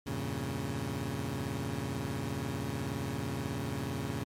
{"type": "chord", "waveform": "20% pulse", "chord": "E diminished seventh", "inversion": "none", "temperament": "equal", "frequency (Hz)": [82.41, 98, 116.54, 138.59], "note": ["E2", "G2", "Bb2", "Db3"], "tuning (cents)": [0, 0, 0, 0], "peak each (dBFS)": [-37, -36, -34, -32], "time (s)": [0.06, 4.24], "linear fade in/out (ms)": 10, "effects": ["MP3 64 kbps"]}